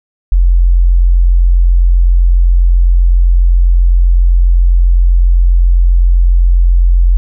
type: tone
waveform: sine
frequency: 43.8 Hz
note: F1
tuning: 6 cents sharp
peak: -4 dBFS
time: 0.32-7.17 s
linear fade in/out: 0 ms
effects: none